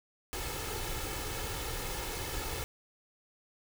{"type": "noise with comb filter", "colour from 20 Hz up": "pink", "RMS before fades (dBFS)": -37, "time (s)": [0.33, 2.64], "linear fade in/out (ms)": 0, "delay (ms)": 2.3, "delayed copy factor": 0.6, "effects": []}